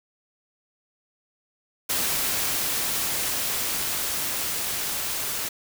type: noise with level ramp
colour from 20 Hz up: white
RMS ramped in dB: -25 to -29 dBFS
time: 1.89-5.49 s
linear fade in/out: 10 ms
effects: none